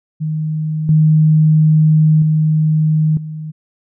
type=tone with level steps; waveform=sine; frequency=155.56 Hz; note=D#3; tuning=in tune; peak=-16 / -7 / -10 / -23 dBFS; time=0.2-3.52 s; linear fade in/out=20 ms; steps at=0.89 / 2.22 / 3.17 s; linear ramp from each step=2 ms; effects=none